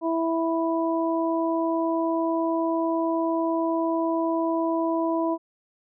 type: harmonic tone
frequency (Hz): 329.1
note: E4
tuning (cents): -3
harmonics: 1 / 2 / 3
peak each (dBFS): -24 / -27 / -29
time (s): 0.01-5.38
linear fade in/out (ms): 50
effects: none